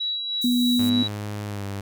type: tone with tremolo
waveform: sine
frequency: 3901 Hz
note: B7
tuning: 22 cents flat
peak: -23 dBFS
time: 0-1.08 s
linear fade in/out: 10 ms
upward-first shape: sine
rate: 3.2 Hz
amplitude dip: 40%
type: high-pass noise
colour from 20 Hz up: white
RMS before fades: -36 dBFS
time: 0.41-0.9 s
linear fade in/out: 10 ms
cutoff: 6800 Hz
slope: 24 dB/octave
type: tone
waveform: sine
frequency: 244.6 Hz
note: B3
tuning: 16 cents flat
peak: -18 dBFS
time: 0.44-1.03 s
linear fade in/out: 5 ms
type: tone with pitch glide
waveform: sawtooth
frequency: 103.83 to 99.31 Hz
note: G#2 to G2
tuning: 0 to +23 cents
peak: -25 dBFS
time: 0.79-1.81 s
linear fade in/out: 5 ms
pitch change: -77 cents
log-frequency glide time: 1.46-1.65 s
effects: none